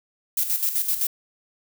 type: noise with tremolo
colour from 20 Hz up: violet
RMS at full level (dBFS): -22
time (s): 0.37-1.07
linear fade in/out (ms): 5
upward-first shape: square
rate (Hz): 7.8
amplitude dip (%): 60
effects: none